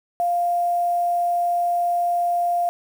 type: tone with quantisation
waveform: sine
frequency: 698.5 Hz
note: F5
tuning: in tune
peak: -18 dBFS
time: 0.2-2.69 s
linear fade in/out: 0 ms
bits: 7
effects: none